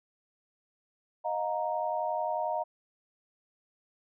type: chord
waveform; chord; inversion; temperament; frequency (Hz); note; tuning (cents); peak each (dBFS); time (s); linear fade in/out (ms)
sine; Eb suspended second; none; equal with one note detuned; 622.3 / 713.5 / 932.3; Eb5 / F5 / Bb5; 0 / +37 / 0; -33; 1.24-2.64; 20
effects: none